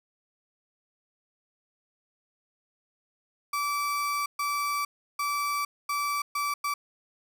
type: tone bursts at uneven times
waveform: 35% pulse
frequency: 1158 Hz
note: D6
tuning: 25 cents flat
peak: -25 dBFS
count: 6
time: 3.53-4.26 / 4.39-4.85 / 5.19-5.65 / 5.89-6.22 / 6.35-6.54 / 6.64-6.74 s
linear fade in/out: 5 ms
effects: none